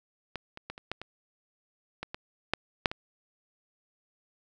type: clicks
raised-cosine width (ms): 0.3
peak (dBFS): -19 / -26 / -21 / -28 / -16 / -24 / -19 / -20 / -9 / -6 / -19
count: 11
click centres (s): 0.357 / 0.574 / 0.7 / 0.779 / 0.916 / 1.016 / 2.03 / 2.145 / 2.536 / 2.858 / 2.915
effects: none